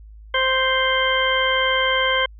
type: harmonic tone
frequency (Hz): 523.3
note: C5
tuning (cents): 0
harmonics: 1 / 2 / 3 / 4 / 6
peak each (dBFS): -23 / -23 / -23 / -23 / -23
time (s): 0.34-2.26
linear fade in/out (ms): 5
effects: added 53 Hz sine -39 dBFS peak until 2.39 s